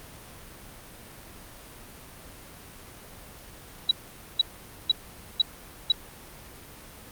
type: tone bursts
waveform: sine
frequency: 3904 Hz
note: B7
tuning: 21 cents flat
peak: -16 dBFS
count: 5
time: 3.89-5.92 s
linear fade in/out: 5 ms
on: 22 ms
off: 480 ms
effects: pink hiss -46 dBFS RMS until 7.11 s + Opus 32 kbps